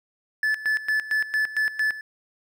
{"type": "tone with tremolo", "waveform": "triangle", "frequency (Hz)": 1736, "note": "A6", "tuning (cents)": -24, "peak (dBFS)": -18, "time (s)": [0.43, 2.01], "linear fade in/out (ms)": 2, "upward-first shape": "square", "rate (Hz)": 4.4, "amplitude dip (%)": 80, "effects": []}